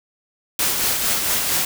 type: noise with tremolo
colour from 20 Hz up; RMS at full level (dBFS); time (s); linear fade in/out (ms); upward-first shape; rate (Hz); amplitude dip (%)
white; -19; 0.59-1.65; 2; sine; 4.4; 35
effects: none